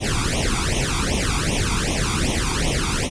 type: noise with flanger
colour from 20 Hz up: pink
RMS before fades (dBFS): -21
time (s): 0-3.1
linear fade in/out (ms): 50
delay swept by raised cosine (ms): 0.32 to 0.87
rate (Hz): 2.6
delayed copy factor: +0.95
effects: resampled to 22050 Hz